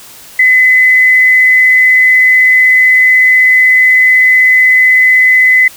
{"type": "tone with frequency modulation", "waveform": "sine", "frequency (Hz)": 2021, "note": "B6", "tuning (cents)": 39, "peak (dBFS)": -3, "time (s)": [0.39, 5.68], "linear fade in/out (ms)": 5, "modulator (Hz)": 131, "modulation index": 0.23, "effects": ["white hiss -34 dBFS RMS until 5.76 s"]}